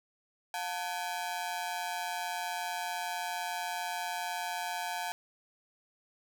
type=ring-modulated tone; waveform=sawtooth; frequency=801 Hz; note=G5; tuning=37 cents sharp; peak=-27 dBFS; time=0.54-5.12 s; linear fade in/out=0 ms; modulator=87.8 Hz; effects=none